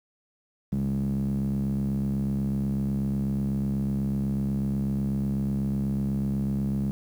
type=tone with band-pass filter; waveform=sawtooth; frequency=68.1 Hz; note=C#2; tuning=30 cents flat; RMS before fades=-27 dBFS; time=0.72-6.91 s; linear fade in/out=0 ms; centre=180 Hz; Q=8.1; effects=9-bit